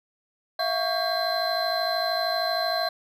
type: tone cluster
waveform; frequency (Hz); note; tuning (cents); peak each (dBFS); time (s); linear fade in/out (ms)
triangle; 656 / 709 / 1119 / 1601 / 4096; E5 / F5 / C#6 / G6 / C8; -9 / +26 / +16 / +36 / -38; -26 / -27 / -32 / -31 / -28; 0.59-2.89; 5
effects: none